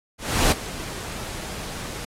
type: noise with ADSR envelope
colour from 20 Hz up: pink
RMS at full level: -18 dBFS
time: 0.18-2.05 s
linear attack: 340 ms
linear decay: 8 ms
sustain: -16 dB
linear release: 4 ms
effects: low-pass 11000 Hz 12 dB/octave + AAC 48 kbps